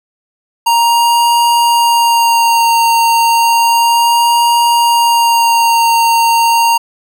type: tone with vibrato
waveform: square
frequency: 932.3 Hz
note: A#5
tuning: in tune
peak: -8 dBFS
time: 0.66-6.78 s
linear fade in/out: 10 ms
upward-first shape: sine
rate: 0.32 Hz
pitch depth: 18 cents each way
effects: none